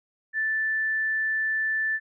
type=tone; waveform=sine; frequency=1760 Hz; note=A6; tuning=in tune; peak=-23 dBFS; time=0.33-2 s; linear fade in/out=50 ms; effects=none